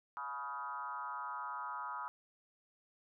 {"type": "tone with frequency modulation", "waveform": "sine", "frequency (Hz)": 1121, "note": "C#6", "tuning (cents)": 19, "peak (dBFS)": -39, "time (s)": [0.17, 2.08], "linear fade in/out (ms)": 0, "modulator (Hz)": 137, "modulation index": 1.9, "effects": []}